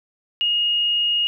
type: tone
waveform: sine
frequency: 2863 Hz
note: F7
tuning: 42 cents sharp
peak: -17 dBFS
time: 0.41-1.27 s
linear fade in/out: 0 ms
effects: none